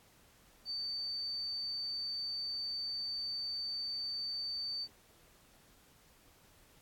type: tone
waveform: sine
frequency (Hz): 4570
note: D8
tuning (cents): -48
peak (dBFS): -36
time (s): 0.65-4.88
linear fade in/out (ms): 50
effects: pink hiss -64 dBFS RMS until 6.81 s + AAC 64 kbps